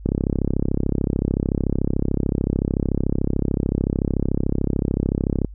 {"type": "click train", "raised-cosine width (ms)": 3, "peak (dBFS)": -7, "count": 182, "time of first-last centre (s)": [0.06, 5.447], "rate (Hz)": 33.6, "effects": ["added 50 Hz sine -35 dBFS peak until 5.54 s"]}